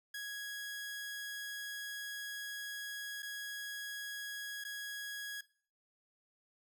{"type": "tone with dropouts", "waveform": "sawtooth", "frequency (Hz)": 1661, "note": "G#6", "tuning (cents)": 0, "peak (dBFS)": -37, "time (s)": [0.14, 5.41], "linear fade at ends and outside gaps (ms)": 5, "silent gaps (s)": [[3.223, 3.228], [4.64, 4.648]], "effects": ["noise-tail reverb RT60 0.5 s tail -20 dB re dry"]}